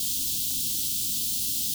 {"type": "band-stop noise", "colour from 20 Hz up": "white", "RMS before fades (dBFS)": -28, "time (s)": [0, 1.74], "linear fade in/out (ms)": 2, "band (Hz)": [310, 3100], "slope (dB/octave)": 48, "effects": []}